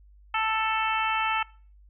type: harmonic tone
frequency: 440.8 Hz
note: A4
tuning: 3 cents sharp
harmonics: 2 / 3 / 4 / 5 / 6 / 7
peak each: -28 / -28 / -35 / -33 / -31 / -36 dBFS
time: 0.34-1.43 s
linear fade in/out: 5 ms
effects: noise-tail reverb RT60 0.4 s tail -22 dB re dry + added 50 Hz sine -51 dBFS peak until 1.89 s